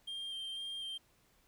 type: tone with vibrato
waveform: triangle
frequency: 3178 Hz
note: G7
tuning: 23 cents sharp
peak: -38 dBFS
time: 0.07-0.98 s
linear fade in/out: 10 ms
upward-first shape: square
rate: 2 Hz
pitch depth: 12 cents each way
effects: pink hiss -70 dBFS RMS until 1.47 s